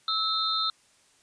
sine tone cluster, 1306 / 3659 / 4101 Hz, E6 / A#7 / C8, -17 / -33 / -36 cents, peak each -29 dBFS, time 0.08-0.7 s, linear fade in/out 2 ms, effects white hiss -62 dBFS RMS until 1.22 s + resampled to 22050 Hz

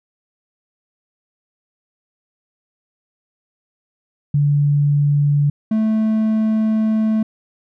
sine / triangle tone pair in turn, 144.7 / 218.6 Hz, D3 / A3, -25 / -11 cents, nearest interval perfect fifth, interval 714 cents, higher second, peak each -12 dBFS, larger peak neither, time 4.34-5.5 / 5.71-7.23 s, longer second, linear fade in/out 5 ms, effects none

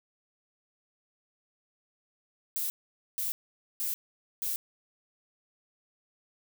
violet noise bursts, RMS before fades -32 dBFS, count 4, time 2.56-4.56 s, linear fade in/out 0 ms, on 140 ms, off 480 ms, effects none

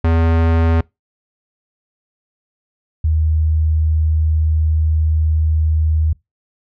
square / sine tone pair in turn, 82.41 / 78.44 Hz, E2 / D#2, 0 / +15 cents, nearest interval minor second, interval 85 cents, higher first, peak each -12 dBFS, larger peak neither, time 0.04-0.81 / 3.04-6.13 s, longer second, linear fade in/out 5 ms, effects noise-tail reverb RT60 0.2 s tail -24 dB re dry + low-pass 2000 Hz 12 dB/octave

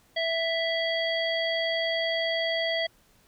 harmonic tone, 659.3 Hz, E5, in tune, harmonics 1 / 3 / 5 / 7, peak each -28 / -30 / -31 / -37 dBFS, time 0.16-2.87 s, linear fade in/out 10 ms, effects pink hiss -62 dBFS RMS until 3.27 s

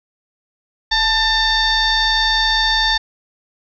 sine tone with frequency modulation, 2703 Hz, E7, 43 cents sharp, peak -13 dBFS, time 0.91-2.98 s, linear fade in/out 10 ms, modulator 915 Hz, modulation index 2.3, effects none

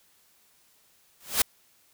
white noise with exponential growth, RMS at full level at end -18 dBFS, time 1.2-1.42 s, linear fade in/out 5 ms, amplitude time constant 46 ms, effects white hiss -63 dBFS RMS until 1.93 s

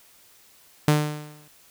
sawtooth tone with exponential decay, 150 Hz, D3, 37 cents sharp, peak -10 dBFS, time 0.88-1.48 s, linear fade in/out 2 ms, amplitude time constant 130 ms, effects white hiss -55 dBFS RMS until 1.7 s

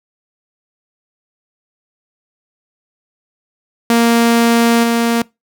sawtooth tone with level steps, 233 Hz, A#3, 1 cent flat, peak -5 / -8 dBFS, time 3.9-5.22 s, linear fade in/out 2 ms, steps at 4.83 s, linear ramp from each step 10 ms, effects noise-tail reverb RT60 0.2 s tail -23 dB re dry

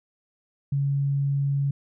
sine tone, 139.9 Hz, C#3, 16 cents sharp, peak -21 dBFS, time 0.72-1.71 s, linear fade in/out 5 ms, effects none

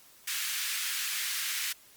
pink high-pass noise, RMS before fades -33 dBFS, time 0.27-1.73 s, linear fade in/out 10 ms, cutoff 1700 Hz, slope 24 dB/octave, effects white hiss -57 dBFS RMS until 1.96 s + Opus 48 kbps

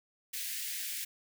white high-pass noise, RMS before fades -38 dBFS, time 0.33-1.05 s, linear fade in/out 10 ms, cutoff 1700 Hz, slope 48 dB/octave, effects none

